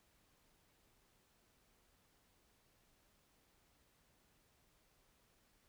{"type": "silence", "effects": ["pink hiss -74 dBFS RMS until 5.68 s"]}